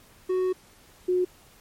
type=tone pair in turn; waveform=triangle / sine; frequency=370 / 363.2 Hz; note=F#4 / F#4; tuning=0 / -32 cents; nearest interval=unison; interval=32 cents; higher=first; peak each=-20 dBFS; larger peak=neither; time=0.29-0.53 / 1.08-1.25 s; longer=first; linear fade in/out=10 ms; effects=pink hiss -55 dBFS RMS until 1.6 s + MP3 64 kbps